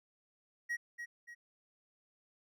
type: tone with echo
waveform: triangle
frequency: 1900 Hz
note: A#6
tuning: 33 cents sharp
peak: -32 dBFS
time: 0.69-0.77 s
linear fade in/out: 20 ms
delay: 290 ms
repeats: 2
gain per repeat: -7 dB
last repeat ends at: 1.35 s
effects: none